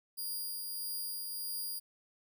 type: tone with tremolo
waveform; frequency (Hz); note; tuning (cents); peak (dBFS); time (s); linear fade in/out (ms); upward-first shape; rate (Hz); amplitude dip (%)
5% pulse; 4826; D8; +46; -29; 0.17-1.8; 20; triangle; 1.6; 30
effects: none